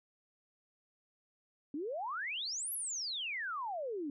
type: exponential two-way sweep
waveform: sine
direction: up then down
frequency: 272 to 11770 to 272 Hz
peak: -36 dBFS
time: 1.74-4.1 s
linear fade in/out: 2 ms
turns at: 2.73 s
effects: none